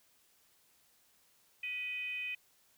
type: tone with frequency modulation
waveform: sine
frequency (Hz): 2500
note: D#7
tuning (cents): +8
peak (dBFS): -36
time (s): 1.63-2.35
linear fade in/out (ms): 5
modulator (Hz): 534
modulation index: 0.47
effects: white hiss -69 dBFS RMS until 2.77 s